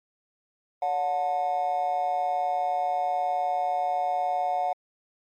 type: tone with amplitude modulation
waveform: triangle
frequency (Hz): 727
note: F#5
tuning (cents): -31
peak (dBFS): -16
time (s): 0.82-4.73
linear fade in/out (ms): 5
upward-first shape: sine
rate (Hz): 159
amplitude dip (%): 90
effects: tanh soft clip ceiling -18 dBFS + MP3 64 kbps